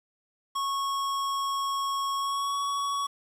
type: tone with pitch glide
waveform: square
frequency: 1100 to 1121.8 Hz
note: C#6 to C#6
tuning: -14 to +20 cents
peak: -28 dBFS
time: 0.55-3.07 s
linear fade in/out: 10 ms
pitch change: +34 cents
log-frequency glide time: 2.16-2.57 s
effects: low-pass 11000 Hz 12 dB/octave + 9-bit